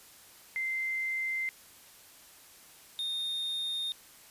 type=tone pair in turn; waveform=sine / triangle; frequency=2081 / 3670 Hz; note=C7 / A#7; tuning=-10 / -28 cents; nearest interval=minor seventh; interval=982 cents; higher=second; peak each=-30 / -30 dBFS; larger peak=neither; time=0.56-1.49 / 2.99-3.92 s; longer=neither; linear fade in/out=0 ms; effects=white hiss -55 dBFS RMS until 4.3 s + resampled to 32000 Hz